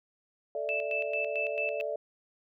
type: chord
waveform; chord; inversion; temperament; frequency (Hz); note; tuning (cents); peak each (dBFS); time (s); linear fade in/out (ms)
sine; A suspended fourth; none; equal; 440 / 587.3 / 659.3; A4 / D5 / E5; 0 / 0 / 0; -37 / -33 / -37; 0.55-1.96; 2
type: tone with tremolo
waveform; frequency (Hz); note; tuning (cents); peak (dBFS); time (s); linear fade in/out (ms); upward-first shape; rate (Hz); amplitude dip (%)
sine; 2637; E7; 0; -30; 0.69-1.81; 0; square; 4.5; 75
effects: none